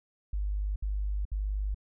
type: tone bursts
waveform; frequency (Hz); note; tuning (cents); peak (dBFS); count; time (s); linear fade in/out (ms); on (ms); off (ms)
sine; 50.4; G1; +49; -28; 3; 0.33-1.746; 5; 430; 63
effects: none